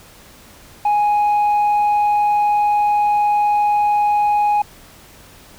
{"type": "tone", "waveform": "sine", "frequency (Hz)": 830.6, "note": "G#5", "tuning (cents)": 0, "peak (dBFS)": -10, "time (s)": [0.85, 4.62], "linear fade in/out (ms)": 5, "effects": ["tanh soft clip ceiling -12 dBFS", "pink hiss -44 dBFS RMS until 5.58 s"]}